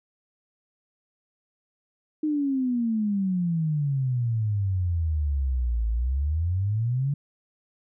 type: exponential two-way sweep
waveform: sine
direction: down then up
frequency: 311.1 to 54.5 to 145.5 Hz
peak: -22 dBFS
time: 2.23-7.14 s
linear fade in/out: 5 ms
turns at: 5.88 s
effects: none